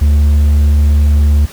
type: tone with hard clipping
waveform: sine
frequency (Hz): 73.42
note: D2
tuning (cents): 0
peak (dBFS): -7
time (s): 0.01-1.46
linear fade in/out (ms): 10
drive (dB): 3
effects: pink hiss -34 dBFS RMS until 1.52 s